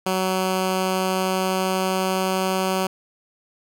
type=tone with pitch glide; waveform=10% pulse; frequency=187.2 to 188.5 Hz; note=F#3 to F#3; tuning=+20 to +32 cents; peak=-12 dBFS; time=0.06-2.87 s; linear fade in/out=5 ms; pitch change=+12 cents; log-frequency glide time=0.64-2.58 s; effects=none